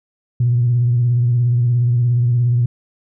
sine tone with vibrato, 120.9 Hz, B2, 36 cents flat, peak -11 dBFS, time 0.4-2.66 s, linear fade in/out 5 ms, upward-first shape triangle, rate 17 Hz, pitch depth 59 cents each way, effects tanh soft clip ceiling -7 dBFS

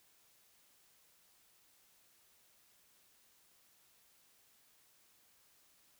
silence, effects white hiss -69 dBFS RMS until 5.99 s

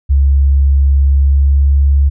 sine tone with pitch glide, 69.1 to 69.9 Hz, C#2 to C#2, -5 to +15 cents, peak -6 dBFS, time 0.09-2.1 s, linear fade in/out 20 ms, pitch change +20 cents, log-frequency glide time 1.08-1.77 s, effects none

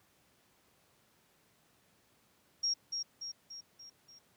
sine tone with echo, 5588 Hz, F8, in tune, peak -29 dBFS, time 2.63-2.74 s, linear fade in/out 10 ms, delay 290 ms, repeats 5, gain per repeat -5 dB, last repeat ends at 4.19 s, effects pink hiss -69 dBFS RMS until 4.36 s + high-pass 100 Hz 12 dB/octave

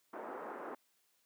pink band-pass noise, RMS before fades -45 dBFS, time 0.13-0.75 s, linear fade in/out 5 ms, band 310 to 1400 Hz, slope 24 dB/octave, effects white hiss -75 dBFS RMS until 1.25 s + high-pass 150 Hz 12 dB/octave

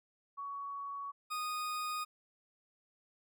sine / 40% pulse tone pair in turn, 1122 / 1238.3 Hz, C#6 / D#6, +21 / -9 cents, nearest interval major second, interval 170 cents, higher second, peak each -39 / -35 dBFS, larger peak second, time 0.37-1.12 / 1.3-2.05 s, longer neither, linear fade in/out 20 ms, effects none

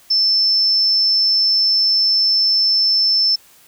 sine tone, 5300 Hz, E8, 9 cents sharp, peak -12 dBFS, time 0.1-3.36 s, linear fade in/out 10 ms, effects white hiss -49 dBFS RMS until 3.67 s

